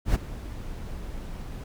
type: noise with ADSR envelope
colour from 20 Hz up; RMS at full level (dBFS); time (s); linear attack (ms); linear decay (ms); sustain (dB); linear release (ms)
brown; -20; 0.05-1.64; 100; 15; -16; 5
effects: none